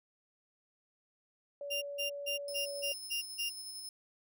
sine tone with pitch glide, 570 to 566.4 Hz, C#5 to C#5, +48 to +37 cents, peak -39 dBFS, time 1.61-2.92 s, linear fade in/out 2 ms, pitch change -11 cents, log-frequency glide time 2.49-2.59 s
35% pulse tone bursts, 2794 Hz, F7, in tune, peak -32 dBFS, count 7, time 1.7-3.5 s, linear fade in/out 20 ms, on 120 ms, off 160 ms
25% pulse tone with tremolo, 5210 Hz, E8, 21 cents flat, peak -37 dBFS, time 2.48-3.89 s, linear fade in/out 2 ms, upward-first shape square, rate 11 Hz, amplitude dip 25%
effects none

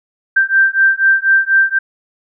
sine beating tone pair, 1568 / 1572.1 Hz, G6 / G6, 0 / +5 cents, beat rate 4.1 Hz, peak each -12 dBFS, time 0.36-1.79 s, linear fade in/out 10 ms, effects none

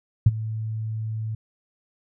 sine tone with ADSR envelope, 110 Hz, A2, in tune, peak -8 dBFS, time 0.26-1.35 s, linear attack 6 ms, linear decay 34 ms, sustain -18 dB, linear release 5 ms, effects none

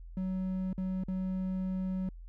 triangle tone with dropouts, 187.1 Hz, F#3, 20 cents sharp, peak -29 dBFS, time 0.17-2.09 s, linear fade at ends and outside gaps 2 ms, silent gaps 0.73-0.779 / 1.037-1.083 s, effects added 42 Hz sine -44 dBFS peak until 2.28 s

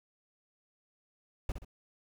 brown noise with echo, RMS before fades -32 dBFS, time 1.49-1.52 s, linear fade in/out 2 ms, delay 64 ms, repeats 2, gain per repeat -8 dB, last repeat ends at 1.648 s, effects none

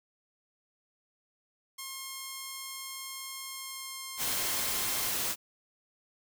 5% pulse tone with pitch glide, 1071 to 1057.5 Hz, C6 to C6, +40 to +18 cents, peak -27 dBFS, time 1.78-5.1 s, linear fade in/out 10 ms, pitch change -22 cents, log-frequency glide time 3.45-4.62 s
white noise, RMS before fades -32 dBFS, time 4.17-5.36 s, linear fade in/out 50 ms
effects none

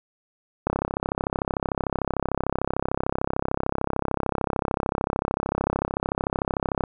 click train, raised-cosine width 1 ms, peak -9 dBFS, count 207, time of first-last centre 0.67-6.838 s, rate 33.4 Hz, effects none

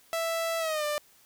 sawtooth tone with pitch glide, 660 to 594.8 Hz, E5 to D5, +2 to +22 cents, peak -24 dBFS, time 0.13-0.98 s, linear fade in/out 0 ms, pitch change -180 cents, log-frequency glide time 0.59-0.85 s, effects white hiss -60 dBFS RMS until 1.25 s

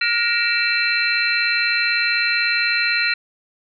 sine tone cluster, 1422 / 1878 / 2329 / 2671 / 4102 Hz, F6 / A#6 / D7 / E7 / C8, +31 / +12 / -15 / +22 / -35 cents, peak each -23 dBFS, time 0.01-3.14 s, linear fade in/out 5 ms, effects none

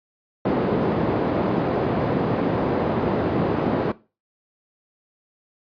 white band-pass noise, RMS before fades -22 dBFS, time 0.45-3.92 s, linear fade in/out 5 ms, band 120 to 480 Hz, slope 12 dB/octave, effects noise-tail reverb RT60 0.3 s tail -18 dB re dry + resampled to 11025 Hz

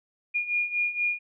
sine beating tone pair, 2426 / 2430.2 Hz, D#7 / D#7, -44 / -41 cents, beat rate 4.2 Hz, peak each -30 / -26 dBFS, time 0.34-1.19 s, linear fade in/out 20 ms, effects none

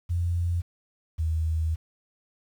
sine tone pair in turn, 86.5 / 80.06 Hz, F2 / D#2, -16 / +50 cents, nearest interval minor second, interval 134 cents, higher first, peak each -23 dBFS, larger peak neither, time 0.09-0.62 / 1.18-1.76 s, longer second, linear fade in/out 20 ms, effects 9-bit

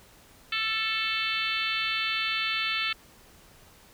harmonic tone with a mistuned harmonic, 440 Hz, A4, in tune, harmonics 3 / 4 / 5 / 6 / 7 / 8 / 9 / 10, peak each -34 / -36 / -34 / -31 / -34 / -34 / -40 / -39 dBFS, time 0.52-2.93 s, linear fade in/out 5 ms, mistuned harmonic 3, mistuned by +16 cents, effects pink hiss -55 dBFS RMS until 3.93 s

